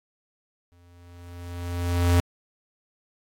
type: tone with exponential growth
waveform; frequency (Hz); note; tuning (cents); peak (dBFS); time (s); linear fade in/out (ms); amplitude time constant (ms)
square; 87.31; F2; 0; -16; 0.72-2.2; 0; 320
effects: AAC 64 kbps